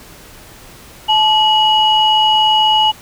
sine tone pair together, 865.8 / 2914 Hz, A5 / F#7, -28 / -27 cents, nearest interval octave + major sixth, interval 2101 cents, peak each -11 dBFS, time 1.08-2.92 s, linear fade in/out 20 ms, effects tanh soft clip ceiling -1 dBFS + pink hiss -39 dBFS RMS until 3.01 s

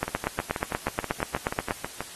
two click trains, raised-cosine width 0.5 ms, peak -10 / -15 dBFS, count 15 / 13, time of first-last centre 0.03-1.709 / 0.08-2.006 s, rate 8.34 / 6.23 Hz, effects white hiss -43 dBFS RMS until 2.15 s + AAC 32 kbps

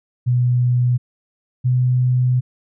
sine tone pair in turn, 123.47 / 125.85 Hz, B2 / B2, 0 / +33 cents, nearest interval unison, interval 33 cents, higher second, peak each -13 dBFS, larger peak neither, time 0.26-0.98 / 1.64-2.41 s, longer second, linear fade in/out 20 ms, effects none

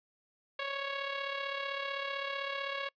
10% pulse tone with amplitude modulation, 554.4 Hz, C#5, in tune, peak -24 dBFS, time 0.59-2.89 s, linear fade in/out 5 ms, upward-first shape sine, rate 35.7 Hz, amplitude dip 50%, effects noise-tail reverb RT60 0.1 s tail -25 dB re dry + resampled to 11025 Hz

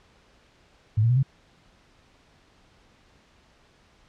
sine tone with pitch steps, 107.2 / 115.56 / 124.57 / 134.29 Hz, A2 / A#2 / B2 / C3, -45 / -15 / +15 / +45 cents, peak -17 dBFS, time 0.97-1.23 s, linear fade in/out 10 ms, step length 65 ms, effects pink hiss -59 dBFS RMS until 4.08 s + low-pass 5000 Hz 12 dB/octave

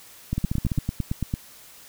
two click trains, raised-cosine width 5 ms, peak -12 / -12 dBFS, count 7 / 10, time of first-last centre 0.38-0.785 / 0.33-1.339 s, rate 14.8 / 8.92 Hz, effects white hiss -48 dBFS RMS until 1.88 s

